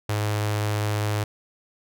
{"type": "tone with notch filter", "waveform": "sawtooth", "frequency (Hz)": 105, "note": "G#2", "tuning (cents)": 19, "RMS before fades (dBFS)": -25, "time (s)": [0.09, 1.24], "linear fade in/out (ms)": 5, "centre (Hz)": 220, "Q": 1.2, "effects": []}